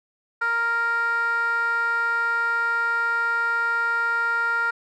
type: tone with band-pass filter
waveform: 15% pulse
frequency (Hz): 466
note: A#4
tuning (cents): -1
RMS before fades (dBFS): -23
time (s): 0.41-4.71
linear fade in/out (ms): 10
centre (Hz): 1400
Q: 4.4
effects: none